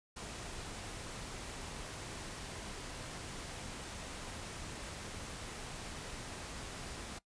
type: noise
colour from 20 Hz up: pink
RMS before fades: -45 dBFS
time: 0.16-7.19 s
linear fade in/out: 10 ms
effects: noise-tail reverb RT60 0.1 s tail -20 dB re dry + resampled to 22050 Hz